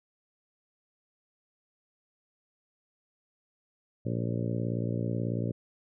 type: harmonic tone with a mistuned harmonic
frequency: 58.27 Hz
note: A#1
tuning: in tune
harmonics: 2 / 3 / 4 / 5 / 6 / 7 / 8 / 9 / 10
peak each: -31 / -35 / -37 / -39 / -41 / -42 / -43 / -44 / -45 dBFS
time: 4.05-5.52 s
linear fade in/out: 10 ms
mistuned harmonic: 10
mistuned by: -28 cents
effects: none